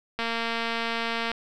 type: click train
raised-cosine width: 0.3 ms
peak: -13 dBFS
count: 260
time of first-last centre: 0.19-1.316 s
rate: 230 Hz
effects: none